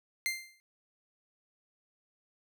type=tone with exponential decay; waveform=sawtooth; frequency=2093 Hz; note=C7; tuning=in tune; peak=-24 dBFS; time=0.26-0.6 s; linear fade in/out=0 ms; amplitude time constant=72 ms; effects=none